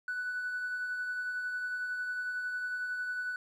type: tone with tremolo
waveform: triangle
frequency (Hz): 1487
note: F#6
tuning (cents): +8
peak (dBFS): -28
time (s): 0.08-3.36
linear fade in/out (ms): 2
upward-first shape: triangle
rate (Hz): 11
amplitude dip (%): 45
effects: tanh soft clip ceiling -29 dBFS